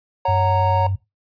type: chord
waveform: triangle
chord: F# major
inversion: second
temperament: equal with one note detuned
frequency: 554.4 / 740 / 927.5 Hz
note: C#5 / F#5 / A#5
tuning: 0 / 0 / -9 cents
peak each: -21 / -23 / -17 dBFS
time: 0.25-0.87 s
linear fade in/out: 5 ms
type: tone with vibrato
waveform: sine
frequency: 96.2 Hz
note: G2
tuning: 32 cents flat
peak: -19 dBFS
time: 0.28-0.96 s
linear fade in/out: 10 ms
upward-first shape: sine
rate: 18 Hz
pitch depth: 11 cents each way
effects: noise-tail reverb RT60 0.2 s tail -17 dB re dry + resampled to 11025 Hz